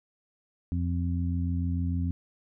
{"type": "harmonic tone", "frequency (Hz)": 86.7, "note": "F2", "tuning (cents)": -12, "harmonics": [1, 2, 3], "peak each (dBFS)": [-27, -33, -34], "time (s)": [0.72, 2.11], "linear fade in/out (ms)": 0, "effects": []}